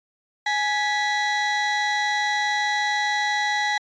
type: tone pair together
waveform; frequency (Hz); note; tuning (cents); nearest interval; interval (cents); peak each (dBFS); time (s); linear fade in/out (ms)
35% pulse; 834.9 / 1963; G#5 / B6; +9 / -11; octave + minor third; 1480; -22; 0.46-3.78; 5
effects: resampled to 16000 Hz